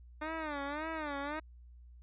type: tone with vibrato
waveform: 10% pulse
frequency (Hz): 300.6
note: D4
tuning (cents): +40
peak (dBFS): -28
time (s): 0.21-1.4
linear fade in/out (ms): 10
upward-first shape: sine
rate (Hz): 1.8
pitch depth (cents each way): 130
effects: added 60 Hz sine -52 dBFS peak until 2.02 s + resampled to 8000 Hz